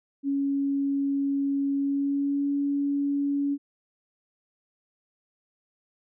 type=tone with pitch glide; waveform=sine; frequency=278.3 to 282.8 Hz; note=C#4 to C#4; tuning=+7 to +35 cents; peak=-23 dBFS; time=0.23-3.58 s; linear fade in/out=50 ms; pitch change=+28 cents; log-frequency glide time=1.76-2.49 s; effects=none